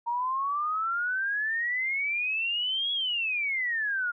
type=exponential two-way sweep; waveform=sine; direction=up then down; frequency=932.3 to 3361 to 1399 Hz; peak=-26 dBFS; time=0.06-4.12 s; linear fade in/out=20 ms; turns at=2.92 s; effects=none